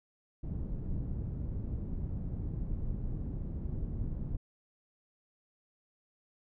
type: low-pass noise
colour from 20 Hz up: pink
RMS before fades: -36 dBFS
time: 0.43-4.37 s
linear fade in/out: 10 ms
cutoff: 190 Hz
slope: 12 dB/octave
effects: none